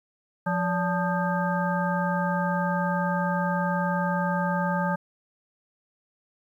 harmonic tone with a mistuned harmonic, 176.1 Hz, F3, 15 cents sharp, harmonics 1 / 3 / 5 / 7 / 9, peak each -26 / -31 / -29 / -33 / -32 dBFS, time 0.46-4.96 s, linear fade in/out 10 ms, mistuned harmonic 3, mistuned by +140 cents, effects 10-bit

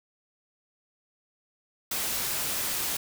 white noise, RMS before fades -30 dBFS, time 1.91-2.97 s, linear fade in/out 5 ms, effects none

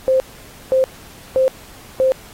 sine tone bursts, 523.3 Hz, C5, in tune, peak -11 dBFS, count 4, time 0.08-2.12 s, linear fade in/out 0 ms, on 120 ms, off 520 ms, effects pink hiss -42 dBFS RMS until 2.33 s + AAC 48 kbps

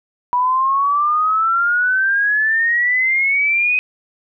sine exponential sweep, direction up, 976 to 2520 Hz, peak -13 dBFS, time 0.33-3.79 s, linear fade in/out 0 ms, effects none

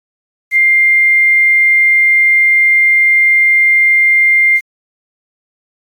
sine tone with quantisation, 2100 Hz, C7, 6 cents sharp, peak -6 dBFS, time 0.51-4.61 s, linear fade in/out 50 ms, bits 6, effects AAC 64 kbps

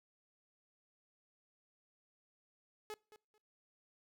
sawtooth tone with echo, 426.3 Hz, G#4, 45 cents sharp, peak -39 dBFS, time 2.9-2.94 s, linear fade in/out 0 ms, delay 220 ms, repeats 2, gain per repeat -14 dB, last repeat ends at 3.38 s, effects noise-tail reverb RT60 0.4 s tail -26 dB re dry

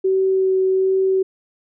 sine tone with vibrato, 379.5 Hz, F#4, 44 cents sharp, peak -14 dBFS, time 0.04-1.23 s, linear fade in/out 10 ms, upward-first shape sine, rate 1.3 Hz, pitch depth 9 cents each way, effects none

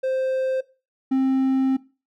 triangle tone pair in turn, 523.3 / 264.7 Hz, C5 / C4, 0 / +20 cents, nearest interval octave, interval 1180 cents, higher first, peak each -19 / -15 dBFS, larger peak second, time 0.03-0.61 / 1.11-1.77 s, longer second, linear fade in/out 10 ms, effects noise-tail reverb RT60 0.3 s tail -18 dB re dry

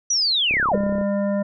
sine linear sweep, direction down, 5980 to 388.4 Hz, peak -17 dBFS, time 0.1-0.76 s, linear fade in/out 5 ms
click train, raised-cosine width 2 ms, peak -19 dBFS, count 18, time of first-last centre 0.51-1.013 s, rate 33.8 Hz
harmonic tone, 200.6 Hz, G3, 40 cents sharp, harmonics 1 / 3 / 5 / 7 / 9, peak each -21 / -23 / -37 / -41 / -41 dBFS, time 0.73-1.43 s, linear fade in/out 10 ms
effects none

